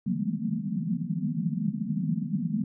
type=band-pass noise; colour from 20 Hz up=pink; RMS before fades=-29 dBFS; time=0.06-2.64 s; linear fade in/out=5 ms; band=150 to 240 Hz; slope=96 dB/octave; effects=none